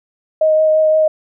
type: tone with vibrato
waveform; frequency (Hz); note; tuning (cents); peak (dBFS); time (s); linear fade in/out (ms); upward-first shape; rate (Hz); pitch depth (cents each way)
sine; 625; D#5; +8; -9; 0.41-1.08; 5; triangle; 5.8; 13
effects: none